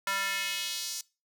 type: tone with high-pass filter sweep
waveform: square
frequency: 196 Hz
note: G3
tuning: in tune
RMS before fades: -33 dBFS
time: 0.07-1.01 s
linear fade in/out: 2 ms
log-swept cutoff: 1300 to 5800 Hz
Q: 1.7
effects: noise-tail reverb RT60 0.3 s tail -23 dB re dry